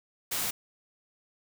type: noise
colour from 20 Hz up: white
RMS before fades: -31 dBFS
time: 0.31-0.51 s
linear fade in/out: 10 ms
effects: none